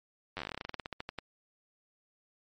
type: slowing click train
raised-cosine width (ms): 0.3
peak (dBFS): -21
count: 22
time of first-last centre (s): 0.37-1.187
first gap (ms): 10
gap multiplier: 1.12
effects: MP3 48 kbps